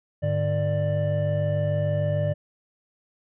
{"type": "tone cluster", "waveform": "triangle", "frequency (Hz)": [102.5, 149.2, 590], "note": ["G#2", "D3", "D5"], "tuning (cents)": [-22, 28, 8], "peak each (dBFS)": -24, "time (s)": [0.22, 2.34], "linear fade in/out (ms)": 20, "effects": ["resampled to 8000 Hz"]}